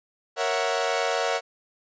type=chord; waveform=sawtooth; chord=F# dominant seventh; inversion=first; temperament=equal; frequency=466.2 / 554.4 / 659.3 / 740 Hz; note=A#4 / C#5 / E5 / F#5; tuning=0 / 0 / 0 / 0 cents; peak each=-25 dBFS; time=0.36-1.41 s; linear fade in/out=50 ms; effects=resampled to 16000 Hz